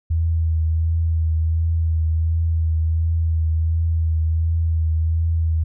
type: tone with vibrato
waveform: sine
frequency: 81.1 Hz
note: E2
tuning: 28 cents flat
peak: -16 dBFS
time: 0.1-5.64 s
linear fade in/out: 10 ms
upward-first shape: triangle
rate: 1.4 Hz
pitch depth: 30 cents each way
effects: none